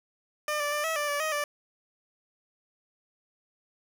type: tone with pitch steps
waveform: 15% pulse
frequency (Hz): 601 / 584 / 594 / 646 / 589 / 578 / 627 / 586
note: D5 / D5 / D5 / E5 / D5 / D5 / D#5 / D5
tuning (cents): +40 / -10 / +20 / -35 / +5 / -28 / +13 / -4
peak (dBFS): -21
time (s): 0.48-1.44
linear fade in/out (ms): 2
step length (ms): 120
effects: none